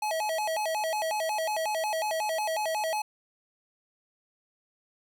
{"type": "tone with vibrato", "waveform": "square", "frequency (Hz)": 740, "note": "F#5", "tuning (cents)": 0, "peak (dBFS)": -28, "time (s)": [0.02, 3.02], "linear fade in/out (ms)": 5, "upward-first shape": "square", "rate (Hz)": 5.5, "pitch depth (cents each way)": 240, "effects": []}